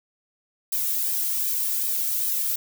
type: noise with flanger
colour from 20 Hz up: violet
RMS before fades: -25 dBFS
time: 0.72-2.56 s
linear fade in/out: 5 ms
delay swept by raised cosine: 1.4 to 2.04 ms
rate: 2.6 Hz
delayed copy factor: -0.9
effects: none